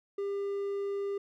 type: tone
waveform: triangle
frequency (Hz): 399.6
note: G4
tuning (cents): +33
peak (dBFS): -29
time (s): 0.18-1.18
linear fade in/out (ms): 5
effects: none